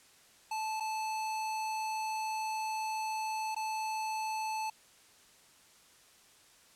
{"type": "tone with dropouts", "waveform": "square", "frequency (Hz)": 873, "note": "A5", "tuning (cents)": -14, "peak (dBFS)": -34, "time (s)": [0.51, 4.7], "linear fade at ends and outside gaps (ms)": 5, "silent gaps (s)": [[0.8, 0.805], [3.548, 3.563]], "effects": ["white hiss -61 dBFS RMS until 6.75 s", "low-pass 10000 Hz 12 dB/octave"]}